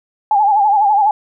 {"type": "tone with vibrato", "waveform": "sine", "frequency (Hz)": 826, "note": "G#5", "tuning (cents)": -10, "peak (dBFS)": -9, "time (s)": [0.31, 1.11], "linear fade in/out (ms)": 2, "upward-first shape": "sine", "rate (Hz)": 12, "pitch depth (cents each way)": 85, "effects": []}